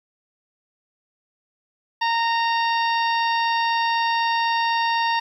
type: harmonic tone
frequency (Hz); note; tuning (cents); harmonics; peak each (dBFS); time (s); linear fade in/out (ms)
924; A#5; -16; 1 / 2 / 3 / 4 / 5 / 6; -20 / -26 / -30 / -32 / -34 / -36; 2.01-5.2; 10
effects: 9-bit